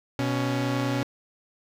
sawtooth tone pair together, 124.1 / 278.6 Hz, B2 / C#4, +9 / +9 cents, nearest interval octave + major second, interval 1400 cents, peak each -23 dBFS, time 0.19-1.03 s, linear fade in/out 0 ms, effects low-pass 6000 Hz 12 dB/octave + 9-bit

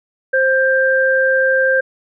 sine tone pair together, 526.1 / 1583 Hz, C5 / G6, +9 / +17 cents, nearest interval octave + perfect fifth, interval 1908 cents, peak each -14 dBFS, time 0.33-1.81 s, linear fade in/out 10 ms, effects none

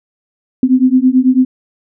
sine beating tone pair, 252.4 / 261.5 Hz, B3 / C4, +38 / -1 cents, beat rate 9.1 Hz, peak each -10 dBFS, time 0.63-1.45 s, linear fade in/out 2 ms, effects none

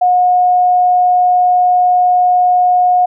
sine tone, 723 Hz, F#5, 40 cents flat, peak -7 dBFS, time 0.01-3.06 s, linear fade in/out 10 ms, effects none

